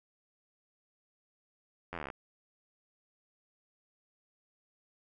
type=slowing click train; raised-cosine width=0.5 ms; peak=-24 dBFS; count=14; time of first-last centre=1.93-2.102 s; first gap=11 ms; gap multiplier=1.03; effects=none